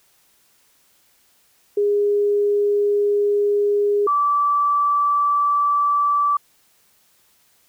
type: tone pair in turn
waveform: sine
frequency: 410 / 1159.7 Hz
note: G#4 / D6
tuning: -22 / -22 cents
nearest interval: octave + tritone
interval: 1800 cents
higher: second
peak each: -15 dBFS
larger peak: neither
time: 1.77-4.07 / 4.07-6.37 s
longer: neither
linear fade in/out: 5 ms
effects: white hiss -59 dBFS RMS until 7.68 s